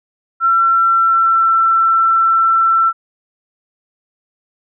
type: tone with pitch glide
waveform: sine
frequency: 1352 to 1341.1 Hz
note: E6 to E6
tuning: +43 to +29 cents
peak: -9 dBFS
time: 0.4-2.93 s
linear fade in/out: 50 ms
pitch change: -14 cents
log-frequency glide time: 0.79-1.52 s
effects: none